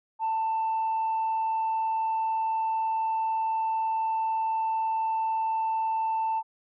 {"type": "tone", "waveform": "sine", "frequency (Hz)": 889, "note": "A5", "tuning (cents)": 18, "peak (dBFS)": -23, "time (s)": [0.19, 6.43], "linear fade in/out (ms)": 50, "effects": ["tanh soft clip ceiling -22 dBFS"]}